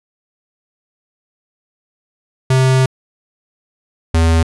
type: tone pair in turn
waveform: square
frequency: 130.8 / 82.04 Hz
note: C3 / E2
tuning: 0 / -8 cents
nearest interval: minor sixth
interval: 808 cents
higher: first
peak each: -10 dBFS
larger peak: neither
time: 2.5-2.86 / 4.14-4.43 s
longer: first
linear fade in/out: 5 ms
effects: resampled to 24000 Hz